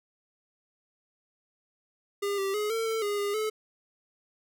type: tone with pitch steps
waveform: square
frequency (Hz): 403.5 / 390.6 / 420.5 / 452.2 / 446.6 / 410.6 / 406.2 / 432.5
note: G#4 / G4 / G#4 / A4 / A4 / G#4 / G#4 / A4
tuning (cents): -50 / -6 / +22 / +47 / +26 / -20 / -38 / -30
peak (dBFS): -28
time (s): 2.22-3.5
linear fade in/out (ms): 10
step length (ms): 160
effects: none